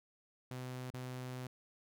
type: tone with dropouts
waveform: sawtooth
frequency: 127.1 Hz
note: C3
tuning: 50 cents flat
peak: -38 dBFS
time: 0.51-1.47 s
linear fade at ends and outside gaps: 2 ms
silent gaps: 0.904-0.939 s
effects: none